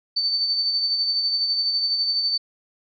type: tone with tremolo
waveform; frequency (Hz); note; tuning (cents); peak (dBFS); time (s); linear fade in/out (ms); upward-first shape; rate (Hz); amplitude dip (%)
sine; 4545; C#8; +42; -18; 0.16-2.38; 10; sine; 12; 40
effects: none